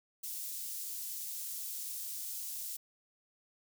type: high-pass noise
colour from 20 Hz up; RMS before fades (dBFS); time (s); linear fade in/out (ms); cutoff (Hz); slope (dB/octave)
white; -41; 0.23-2.77; 10; 6100; 12
effects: none